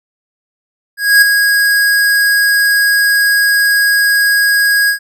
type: tone with ADSR envelope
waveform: square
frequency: 1647 Hz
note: G#6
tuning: 15 cents flat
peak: -3 dBFS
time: 0.97-4.99 s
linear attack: 250 ms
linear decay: 7 ms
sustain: -6 dB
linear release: 100 ms
effects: none